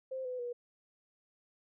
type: tone with pitch steps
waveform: sine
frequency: 523.3 / 503.1 / 483.8 Hz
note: C5 / B4 / B4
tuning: 0 / +32 / -36 cents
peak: -36 dBFS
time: 0.11-0.53 s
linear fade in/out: 10 ms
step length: 140 ms
effects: none